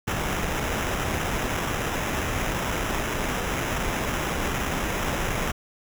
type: noise with sample-and-hold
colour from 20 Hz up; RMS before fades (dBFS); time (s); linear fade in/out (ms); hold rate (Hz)
pink; -27; 0.07-5.52; 10; 4410
effects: none